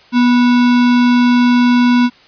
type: tone with sample-and-hold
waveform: sine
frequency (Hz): 243.8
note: B3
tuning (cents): -22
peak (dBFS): -7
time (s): 0.12-2.1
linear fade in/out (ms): 50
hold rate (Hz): 1225
effects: white hiss -45 dBFS RMS until 2.27 s + resampled to 11025 Hz